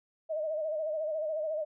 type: tone with vibrato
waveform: sine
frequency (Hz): 622.3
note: D#5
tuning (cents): 0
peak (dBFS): -30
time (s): 0.29-1.65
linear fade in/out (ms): 20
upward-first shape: sine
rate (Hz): 14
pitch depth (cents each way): 68
effects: none